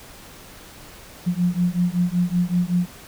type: beating tone pair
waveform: sine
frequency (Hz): 174.61 / 179.91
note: F3 / F#3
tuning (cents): 0 / -48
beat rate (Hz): 5.3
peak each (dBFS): -21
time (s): 1.26-2.87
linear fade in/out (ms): 20
effects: pink hiss -43 dBFS RMS until 3.07 s